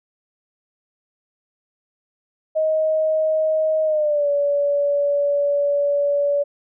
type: tone with pitch glide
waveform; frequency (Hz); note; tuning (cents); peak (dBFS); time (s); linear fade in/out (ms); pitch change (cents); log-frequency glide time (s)
sine; 628 to 572.6; D#5 to D5; +16 to -44; -16; 2.55-6.44; 20; -160; 3.84-4.29
effects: none